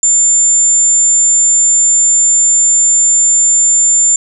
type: tone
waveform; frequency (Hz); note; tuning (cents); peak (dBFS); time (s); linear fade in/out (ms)
sine; 7200; A8; +39; -6; 0.03-4.16; 2
effects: none